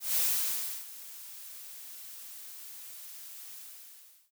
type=noise with ADSR envelope; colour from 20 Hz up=blue; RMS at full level=-27 dBFS; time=0-4.31 s; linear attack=170 ms; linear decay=680 ms; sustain=-19 dB; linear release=760 ms; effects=none